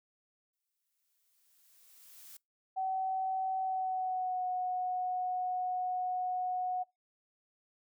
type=noise with exponential growth; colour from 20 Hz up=blue; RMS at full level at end=-50 dBFS; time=0.53-2.37 s; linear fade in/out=5 ms; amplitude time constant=400 ms
type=tone with pitch glide; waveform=sine; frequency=759 to 732.7 Hz; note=F#5 to F#5; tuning=+44 to -17 cents; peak=-31 dBFS; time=2.76-6.84 s; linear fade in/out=20 ms; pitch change=-61 cents; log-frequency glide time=3.6-4.46 s
effects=noise-tail reverb RT60 0.2 s tail -24 dB re dry